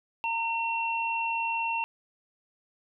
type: tone pair together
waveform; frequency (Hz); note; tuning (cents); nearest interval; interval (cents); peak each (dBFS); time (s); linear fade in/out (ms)
sine; 918.3 / 2721; A#5 / F7; -26 / -46; octave + perfect fifth; 1880; -29 / -30; 0.24-1.84; 0
effects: none